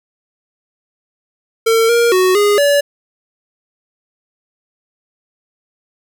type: tone with pitch steps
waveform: square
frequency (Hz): 452.9 / 469.9 / 370.4 / 411.7 / 573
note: A#4 / A#4 / F#4 / G#4 / D5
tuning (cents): -50 / +14 / +2 / -15 / -43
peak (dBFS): -10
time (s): 1.66-2.81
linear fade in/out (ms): 10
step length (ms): 230
effects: none